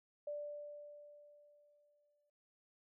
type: tone with exponential decay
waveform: sine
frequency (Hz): 587.3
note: D5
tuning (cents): 0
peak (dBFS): -39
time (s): 0.27-2.3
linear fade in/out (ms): 5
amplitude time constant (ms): 440
effects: none